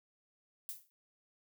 violet noise with exponential decay, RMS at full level -39 dBFS, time 0.69-0.9 s, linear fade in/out 0 ms, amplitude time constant 44 ms, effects none

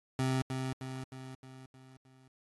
25% pulse tone with echo, 130.81 Hz, C3, in tune, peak -25 dBFS, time 0.19-0.42 s, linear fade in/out 2 ms, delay 310 ms, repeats 6, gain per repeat -5 dB, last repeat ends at 2.28 s, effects AAC 32 kbps

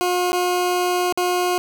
20% pulse tone with dropouts, 358.6 Hz, F4, 46 cents sharp, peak -13 dBFS, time 0.01-1.58 s, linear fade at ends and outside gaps 0 ms, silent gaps 0.32-0.33 / 1.125-1.175 s, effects none

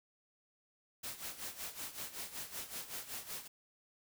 white noise with tremolo, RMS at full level -42 dBFS, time 1.03-3.48 s, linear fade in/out 10 ms, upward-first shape sine, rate 5.3 Hz, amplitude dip 75%, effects none

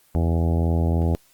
harmonic tone, 83.1 Hz, E2, 15 cents sharp, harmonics 1 / 2 / 3 / 4 / 5 / 6 / 7 / 8 / 9 / 10, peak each -19 / -25 / -29 / -31 / -33 / -35 / -36 / -37 / -38 / -39 dBFS, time 0.15-1.15 s, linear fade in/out 0 ms, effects white hiss -58 dBFS RMS until 1.33 s + Opus 24 kbps

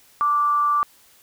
sine tone with amplitude modulation, 1171 Hz, D6, 5 cents flat, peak -15 dBFS, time 0.21-0.83 s, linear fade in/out 0 ms, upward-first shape sine, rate 278 Hz, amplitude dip 30%, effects white hiss -54 dBFS RMS until 1.22 s

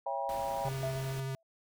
sine chord, C# diminished seventh, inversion none, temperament just, 554.4 / 665.2 / 798.3 / 957.9 Hz, C#5 / E5 / G5 / Bb5, 0 / +16 / +31 / +47 cents, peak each -38 / -39 / -36 / -38 dBFS, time 0.06-0.69 s, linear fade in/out 5 ms
pink noise, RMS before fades -47 dBFS, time 0.29-1.2 s, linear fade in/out 0 ms
square tone with vibrato, 134 Hz, C3, 42 cents sharp, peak -35 dBFS, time 0.65-1.35 s, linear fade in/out 0 ms, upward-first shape triangle, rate 13 Hz, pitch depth 14 cents each way
sine tone with exponential decay, 661 Hz, E5, 5 cents sharp, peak -32 dBFS, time 0.83-1.43 s, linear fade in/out 2 ms, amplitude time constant 130 ms
effects none

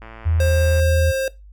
click train, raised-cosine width 0.5 ms, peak -24 dBFS, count 88, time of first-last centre 0.02-0.797 s, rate 112 Hz
sine tone with pitch glide, 82.41 to 81.6 Hz, E2 to E2, 0 to -17 cents, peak -15 dBFS, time 0.25-1.12 s, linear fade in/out 20 ms, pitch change -17 cents, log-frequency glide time 0.4-0.54 s
square tone, 532 Hz, C5, 29 cents sharp, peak -20 dBFS, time 0.4-1.28 s, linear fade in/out 2 ms
effects noise-tail reverb RT60 0.2 s tail -19 dB re dry + added 50 Hz sine -40 dBFS peak until 1.52 s

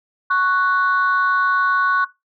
sine tone pair together, 1108.7 / 1481.6 Hz, C#6 / F#6, 0 / +2 cents, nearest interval perfect fourth, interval 502 cents, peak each -16 dBFS, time 0.3-2.05 s, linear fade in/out 10 ms, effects noise-tail reverb RT60 0.2 s tail -18 dB re dry + tanh soft clip ceiling -9 dBFS

